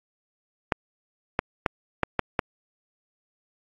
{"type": "clicks", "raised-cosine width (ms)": 0.5, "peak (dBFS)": -6, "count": 6, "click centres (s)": [0.722, 1.391, 1.662, 2.033, 2.193, 2.392], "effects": ["AAC 64 kbps"]}